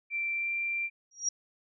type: tone with pitch glide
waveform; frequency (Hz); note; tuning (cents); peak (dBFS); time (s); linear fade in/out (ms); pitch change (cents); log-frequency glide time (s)
sine; 2349 to 2363; D7 to D7; 0 to +10; -29; 0.1-0.9; 50; +10; 0.33-0.51
type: tone with exponential growth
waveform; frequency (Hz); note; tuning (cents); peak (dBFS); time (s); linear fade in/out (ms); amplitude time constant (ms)
sine; 5690; F8; +31; -23; 1.11-1.29; 5; 37
effects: none